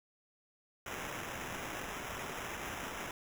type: noise with sample-and-hold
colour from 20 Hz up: violet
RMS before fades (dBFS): -42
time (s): 0.86-3.11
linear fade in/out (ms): 2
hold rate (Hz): 4410
effects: none